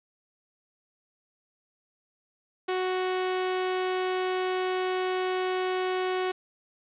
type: tone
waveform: sawtooth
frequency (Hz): 370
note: F#4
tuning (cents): 0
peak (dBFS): -22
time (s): 2.68-6.32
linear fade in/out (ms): 10
effects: resampled to 8000 Hz + 8-bit